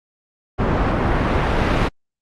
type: noise with low-pass filter sweep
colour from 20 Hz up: pink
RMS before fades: -18 dBFS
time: 0.58-1.89 s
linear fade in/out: 20 ms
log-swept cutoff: 1100 to 2600 Hz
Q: 0.71
effects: Opus 48 kbps